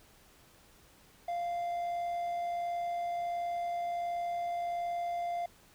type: tone with amplitude modulation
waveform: triangle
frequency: 695 Hz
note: F5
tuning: 9 cents flat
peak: -29 dBFS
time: 1.28-5.46 s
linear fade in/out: 5 ms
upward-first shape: sine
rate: 61.4 Hz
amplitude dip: 25%
effects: pink hiss -61 dBFS RMS until 5.74 s